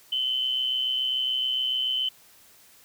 sine tone with amplitude modulation, 3046 Hz, F#7, 50 cents sharp, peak -21 dBFS, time 0.12-2.09 s, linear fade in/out 5 ms, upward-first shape sine, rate 127 Hz, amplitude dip 55%, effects white hiss -55 dBFS RMS until 2.84 s

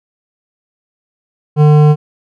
sine tone with hard clipping, 150 Hz, D3, 37 cents sharp, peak -6 dBFS, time 1.56-1.96 s, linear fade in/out 50 ms, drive 12 dB, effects none

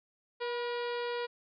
harmonic tone with a mistuned harmonic, 478.9 Hz, A#4, 47 cents sharp, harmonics 1 / 2 / 3 / 4 / 5 / 6 / 7 / 8 / 9 / 10, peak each -34 / -40 / -44 / -46 / -48 / -50 / -51 / -52 / -53 / -54 dBFS, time 0.4-1.27 s, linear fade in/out 20 ms, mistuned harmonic 2, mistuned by +32 cents, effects none

